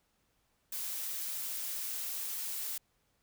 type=noise; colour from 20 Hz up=blue; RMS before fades=-38 dBFS; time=0.72-2.78 s; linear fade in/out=5 ms; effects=pink hiss -75 dBFS RMS until 3.22 s